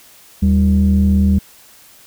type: tone pair together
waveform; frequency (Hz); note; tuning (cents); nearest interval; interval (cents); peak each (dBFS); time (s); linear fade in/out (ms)
sine; 78 / 196.55; D#2 / G3; +5 / +5; octave + major third; 1600; -11; 0.42-1.39; 10
effects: tanh soft clip ceiling -5 dBFS + white hiss -45 dBFS RMS until 2.06 s